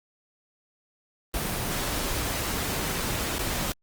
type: noise with dropouts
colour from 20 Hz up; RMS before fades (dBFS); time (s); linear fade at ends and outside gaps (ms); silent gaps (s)
pink; -29; 1.34-3.72; 0; 3.383-3.392
effects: Opus 24 kbps